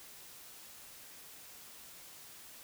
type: silence
effects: white hiss -53 dBFS RMS until 2.63 s